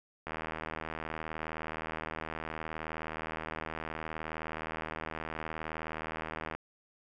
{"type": "click train", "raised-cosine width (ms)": 0.5, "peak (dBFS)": -22, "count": 499, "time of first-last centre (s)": [0.27, 6.55], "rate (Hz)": 79.3, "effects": []}